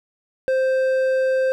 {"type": "tone with hard clipping", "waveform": "sine", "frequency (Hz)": 523.3, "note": "C5", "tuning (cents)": 0, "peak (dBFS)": -18, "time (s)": [0.48, 1.52], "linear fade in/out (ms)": 0, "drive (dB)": 6, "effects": []}